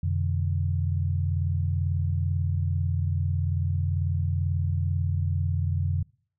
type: tone cluster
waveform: sine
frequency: 89.5 / 127.6 / 149.9 Hz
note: F2 / C3 / D3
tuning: +43 / -43 / +36 cents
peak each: -24 / -32 / -31 dBFS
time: 0.03-6.03 s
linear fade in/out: 5 ms
effects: noise-tail reverb RT60 0.5 s tail -24 dB re dry